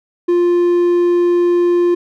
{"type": "tone", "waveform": "triangle", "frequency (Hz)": 350, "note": "F4", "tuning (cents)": 4, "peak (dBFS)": -8, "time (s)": [0.28, 1.95], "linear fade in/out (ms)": 10, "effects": []}